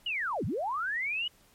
sine linear two-way sweep, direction down then up, 2979 to 78.3 to 2979 Hz, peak -29 dBFS, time 0.06-1.28 s, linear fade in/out 5 ms, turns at 0.45 s, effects pink hiss -62 dBFS RMS until 1.54 s + MP3 64 kbps

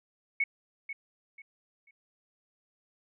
sine tone with echo, 2211 Hz, C#7, 5 cents flat, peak -24 dBFS, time 0.4-0.44 s, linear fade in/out 5 ms, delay 490 ms, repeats 3, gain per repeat -11 dB, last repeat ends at 1.91 s, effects none

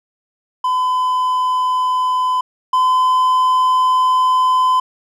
triangle tone pair in turn, 1012 / 1019 Hz, B5 / C6, +42 / -46 cents, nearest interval unison, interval 12 cents, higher second, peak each -12 / -9 dBFS, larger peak second, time 0.64-2.41 / 2.73-4.8 s, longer second, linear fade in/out 5 ms, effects none

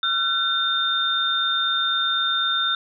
sine tone cluster, 1365 / 1513 / 3624 Hz, F6 / F#6 / A#7, -40 / +38 / -50 cents, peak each -25 / -28 / -21 dBFS, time 0.03-2.75 s, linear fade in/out 2 ms, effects none

